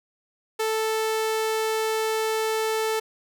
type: tone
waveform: sawtooth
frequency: 440 Hz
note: A4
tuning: in tune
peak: -19 dBFS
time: 0.59-3 s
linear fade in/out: 10 ms
effects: none